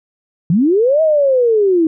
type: linear two-way sweep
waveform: sine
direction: up then down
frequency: 150.6 to 646 to 311.4 Hz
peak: -9 dBFS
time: 0.5-1.87 s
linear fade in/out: 2 ms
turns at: 1.02 s
effects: none